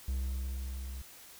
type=tone with level ramp; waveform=triangle; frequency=65 Hz; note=C2; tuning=11 cents flat; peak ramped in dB=-28 to -37 dBFS; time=0.08-1.02 s; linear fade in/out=5 ms; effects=white hiss -53 dBFS RMS until 1.39 s